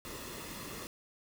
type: noise with comb filter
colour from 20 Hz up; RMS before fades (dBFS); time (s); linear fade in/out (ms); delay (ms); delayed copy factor
pink; -44; 0.05-0.87; 0; 1.3; -0.55
effects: none